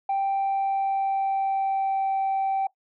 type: tone with pitch glide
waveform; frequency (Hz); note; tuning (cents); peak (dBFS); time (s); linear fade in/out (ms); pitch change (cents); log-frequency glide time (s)
sine; 784 to 776.3; G5 to G5; 0 to -17; -20; 0.09-2.67; 5; -17; 0.33-2.12
effects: noise-tail reverb RT60 0.1 s tail -19 dB re dry + tanh soft clip ceiling -20 dBFS